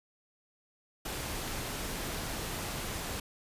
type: noise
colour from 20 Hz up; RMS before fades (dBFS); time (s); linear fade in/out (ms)
pink; -37; 1.05-3.2; 5
effects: resampled to 32000 Hz